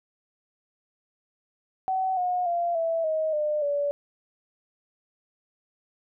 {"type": "tone with pitch steps", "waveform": "sine", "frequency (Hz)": [756, 722.3, 690.1, 659.3, 629.9, 601.8, 574.9], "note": ["F#5", "F#5", "F5", "E5", "D#5", "D5", "D5"], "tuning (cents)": [37, -42, -21, 0, 21, 42, -37], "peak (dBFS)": -23, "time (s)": [1.88, 3.91], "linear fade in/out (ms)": 0, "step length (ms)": 290, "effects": []}